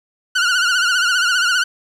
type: tone with vibrato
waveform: sawtooth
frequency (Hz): 1449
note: F#6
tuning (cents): -37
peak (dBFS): -10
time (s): 0.35-1.64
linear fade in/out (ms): 10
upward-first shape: triangle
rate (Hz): 15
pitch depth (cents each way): 100
effects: low-pass 7000 Hz 12 dB/octave + 8-bit